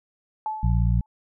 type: tone with exponential decay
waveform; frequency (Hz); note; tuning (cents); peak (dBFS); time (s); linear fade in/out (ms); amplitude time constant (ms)
sine; 866; A5; -28; -23; 0.46-1.06; 1; 130
type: harmonic tone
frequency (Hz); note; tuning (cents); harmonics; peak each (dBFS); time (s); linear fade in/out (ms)
58; A#1; -8; 1 / 2 / 3; -20 / -22 / -27; 0.63-1.01; 5
effects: none